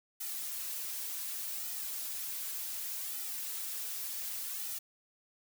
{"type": "noise with flanger", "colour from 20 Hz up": "blue", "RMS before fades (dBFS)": -39, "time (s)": [0.2, 4.79], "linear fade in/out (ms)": 10, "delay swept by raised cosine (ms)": [1.8, 5.8], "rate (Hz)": 0.67, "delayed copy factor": -0.7, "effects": []}